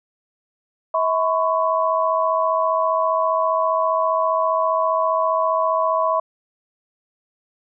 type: tone cluster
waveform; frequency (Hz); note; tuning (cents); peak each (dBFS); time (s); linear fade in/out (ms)
sine; 645 / 1010 / 1105; E5 / B5 / C#6; -38 / +39 / -6; -20 / -21 / -22; 0.94-6.2; 5
effects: none